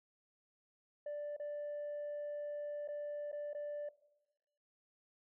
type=tone with dropouts; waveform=sine; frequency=587.3 Hz; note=D5; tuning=in tune; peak=-37 dBFS; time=1.06-3.89 s; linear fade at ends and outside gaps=5 ms; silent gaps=1.366-1.397 / 2.877-2.885 / 3.317-3.327 / 3.533-3.547 s; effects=noise-tail reverb RT60 1.0 s tail -19 dB re dry + tanh soft clip ceiling -38 dBFS